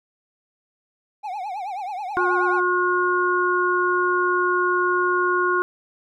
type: tone with vibrato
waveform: triangle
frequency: 784 Hz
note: G5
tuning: in tune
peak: -25 dBFS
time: 1.23-2.61 s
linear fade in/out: 20 ms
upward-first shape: triangle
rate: 9.3 Hz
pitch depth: 190 cents each way
type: harmonic tone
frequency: 359.8 Hz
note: F#4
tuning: 48 cents flat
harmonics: 1 / 3 / 4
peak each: -22 / -22 / -22 dBFS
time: 2.17-5.62 s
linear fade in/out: 0 ms
effects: none